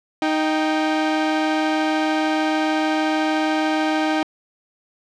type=tone pair together; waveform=sawtooth; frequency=310.9 / 784 Hz; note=D#4 / G5; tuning=-1 / 0 cents; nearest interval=octave + major third; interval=1601 cents; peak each=-15 / -20 dBFS; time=0.22-4.23 s; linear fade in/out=2 ms; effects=low-pass 4000 Hz 12 dB/octave